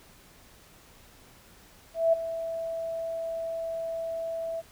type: tone with ADSR envelope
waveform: sine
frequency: 659.3 Hz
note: E5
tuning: in tune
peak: -17 dBFS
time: 1.94-4.62 s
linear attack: 190 ms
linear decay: 11 ms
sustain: -13 dB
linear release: 29 ms
effects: pink hiss -55 dBFS RMS until 4.71 s